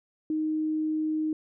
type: tone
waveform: sine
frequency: 311.1 Hz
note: D#4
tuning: in tune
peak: -25 dBFS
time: 0.3-1.33 s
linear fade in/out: 2 ms
effects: none